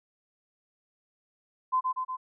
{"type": "tone with echo", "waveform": "sine", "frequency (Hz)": 1027, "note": "C6", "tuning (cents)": -33, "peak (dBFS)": -22, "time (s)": [1.72, 1.81], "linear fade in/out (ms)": 20, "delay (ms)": 120, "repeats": 3, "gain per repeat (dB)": -3, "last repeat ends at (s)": 2.17, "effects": []}